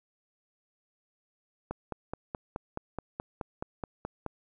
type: click train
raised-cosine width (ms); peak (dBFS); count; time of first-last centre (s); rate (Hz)
1; -20; 13; 1.71-4.263; 4.7
effects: none